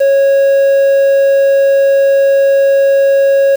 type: tone with quantisation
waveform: triangle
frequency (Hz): 550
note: C#5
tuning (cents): -14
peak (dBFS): -4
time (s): 0-3.56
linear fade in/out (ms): 10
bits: 5
effects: none